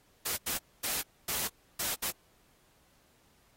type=noise bursts at uneven times; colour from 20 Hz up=white; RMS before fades=-33 dBFS; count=6; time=0.25-0.37 / 0.46-0.58 / 0.83-1.02 / 1.28-1.48 / 1.79-1.95 / 2.02-2.11 s; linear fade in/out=10 ms; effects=pink hiss -67 dBFS RMS until 3.56 s + AAC 48 kbps